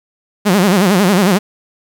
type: tone with vibrato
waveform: sawtooth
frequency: 191.7 Hz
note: G3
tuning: 38 cents flat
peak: -5 dBFS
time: 0.45-1.39 s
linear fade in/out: 20 ms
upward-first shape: sine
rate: 11 Hz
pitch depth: 170 cents each way
effects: 7-bit